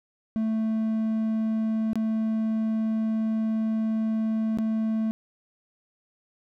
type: tone with dropouts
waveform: triangle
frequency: 220.7 Hz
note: A3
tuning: 5 cents sharp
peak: -21 dBFS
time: 0.36-5.11 s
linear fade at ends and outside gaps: 0 ms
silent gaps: 1.932-1.956 / 4.574-4.586 s
effects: none